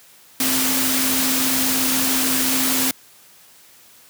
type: tone in noise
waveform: sine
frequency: 261.6 Hz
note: C4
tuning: in tune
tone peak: -24 dBFS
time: 0.4-2.91 s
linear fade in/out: 2 ms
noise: white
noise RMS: -20 dBFS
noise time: 0.4-2.91 s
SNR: -7 dB
effects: white hiss -49 dBFS RMS until 4.09 s + high-pass 80 Hz 12 dB/octave